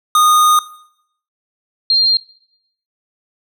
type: tone pair in turn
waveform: square / sine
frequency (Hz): 1231 / 4197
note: D#6 / C8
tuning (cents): -19 / +5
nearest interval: octave + major sixth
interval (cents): 2124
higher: second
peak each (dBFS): -9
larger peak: neither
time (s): 0.15-0.59 / 1.9-2.17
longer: first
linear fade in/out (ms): 2
effects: noise-tail reverb RT60 0.7 s tail -18 dB re dry